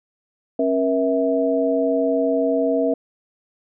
sine tone cluster, 272.1 / 475.8 / 652 Hz, C#4 / A#4 / E5, -32 / +35 / -19 cents, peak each -21 dBFS, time 0.59-2.94 s, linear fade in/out 5 ms, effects none

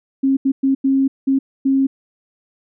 sine tone bursts at uneven times, 270 Hz, C#4, 45 cents flat, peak -12 dBFS, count 6, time 0.23-0.37 / 0.45-0.52 / 0.63-0.75 / 0.84-1.08 / 1.27-1.39 / 1.65-1.87 s, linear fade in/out 10 ms, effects none

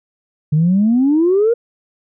sine exponential sweep, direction up, 146.83 to 481.9 Hz, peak -9 dBFS, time 0.52-1.54 s, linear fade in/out 10 ms, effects tanh soft clip ceiling -6 dBFS

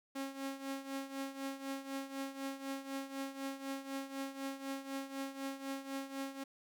sawtooth tone with tremolo, 272 Hz, C#4, 33 cents flat, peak -33 dBFS, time 0.15-6.44 s, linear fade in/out 10 ms, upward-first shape triangle, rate 4 Hz, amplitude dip 80%, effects none

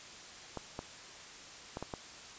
clicks, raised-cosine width 1 ms, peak -24 dBFS, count 5, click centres 0.573 / 0.791 / 1.771 / 1.826 / 1.938 s, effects white hiss -50 dBFS RMS until 2.38 s + resampled to 16000 Hz

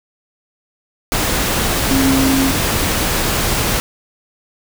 sine tone in noise, 267.9 Hz, C4, 41 cents sharp, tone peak -13 dBFS, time 1.91-2.51 s, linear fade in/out 0 ms, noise pink, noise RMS -17 dBFS, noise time 1.12-3.8 s, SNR +1 dB, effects none

